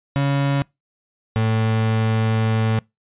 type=tone pair in turn; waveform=35% pulse; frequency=139.8 / 110.96 Hz; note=C#3 / A2; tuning=+15 / +15 cents; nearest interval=major third; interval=400 cents; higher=first; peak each=-15 dBFS; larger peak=neither; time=0.16-0.62 / 1.36-2.79 s; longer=second; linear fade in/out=0 ms; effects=noise-tail reverb RT60 0.2 s tail -25 dB re dry + resampled to 8000 Hz